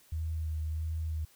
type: tone with vibrato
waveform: sine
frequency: 79 Hz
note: D#2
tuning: 27 cents sharp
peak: -31 dBFS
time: 0.12-1.25 s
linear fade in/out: 5 ms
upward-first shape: sine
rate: 1.5 Hz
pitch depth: 24 cents each way
effects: white hiss -62 dBFS RMS until 1.35 s